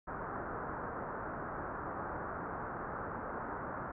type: low-pass noise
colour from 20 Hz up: white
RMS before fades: -41 dBFS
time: 0.07-3.92 s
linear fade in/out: 10 ms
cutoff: 1500 Hz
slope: 48 dB/octave
effects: none